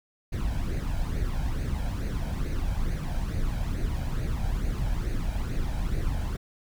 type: noise with flanger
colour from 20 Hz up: brown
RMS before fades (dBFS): -28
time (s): 0.32-6.37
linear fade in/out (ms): 10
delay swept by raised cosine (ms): 0.46 to 1.3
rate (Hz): 2.3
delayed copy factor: +0.6
effects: none